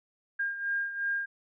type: beating tone pair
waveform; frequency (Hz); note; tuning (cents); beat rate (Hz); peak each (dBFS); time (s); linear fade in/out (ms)
sine; 1610 / 1612.8; G6 / G6; +46 / +49; 2.8; -30 / -36; 0.39-1.26; 10
effects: none